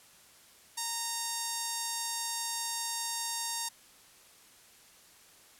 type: tone with notch filter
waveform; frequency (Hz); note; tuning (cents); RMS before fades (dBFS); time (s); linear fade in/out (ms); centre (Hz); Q
5% pulse; 925; A#5; -14; -35; 0.77-3.69; 10; 2400; 1
effects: white hiss -58 dBFS RMS until 5.59 s + low-pass 12000 Hz 12 dB/octave